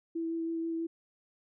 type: tone with vibrato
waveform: sine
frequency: 329.6 Hz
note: E4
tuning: in tune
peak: -31 dBFS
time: 0.15-0.87 s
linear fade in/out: 10 ms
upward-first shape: sine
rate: 6.2 Hz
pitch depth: 11 cents each way
effects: none